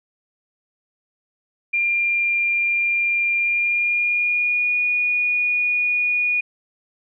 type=tone with pitch glide; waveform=sine; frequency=2393 to 2452 Hz; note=D7 to D#7; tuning=+32 to -26 cents; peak=-17 dBFS; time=1.73-6.41 s; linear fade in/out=10 ms; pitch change=+42 cents; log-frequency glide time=3.36-4.77 s; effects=none